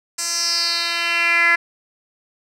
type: tone with band-pass filter sweep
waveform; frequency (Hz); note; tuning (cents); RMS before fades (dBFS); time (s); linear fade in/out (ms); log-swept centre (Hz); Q
10% pulse; 340.3; F4; -45; -19; 0.18-1.56; 10; 7100 to 1900; 4.4
effects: none